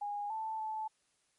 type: tone with pitch steps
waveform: sine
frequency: 821 / 881 / 871 Hz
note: G#5 / A5 / A5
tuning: -20 / +2 / -18 cents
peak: -35 dBFS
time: 0.01-0.88 s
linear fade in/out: 10 ms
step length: 290 ms
effects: white hiss -75 dBFS RMS until 1.38 s + MP3 48 kbps